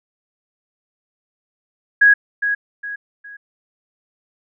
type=tone with echo; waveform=sine; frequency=1657 Hz; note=G#6; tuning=4 cents flat; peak=-7 dBFS; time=2.01-2.14 s; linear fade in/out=10 ms; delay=410 ms; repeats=3; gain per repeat=-9 dB; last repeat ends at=3.37 s; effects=none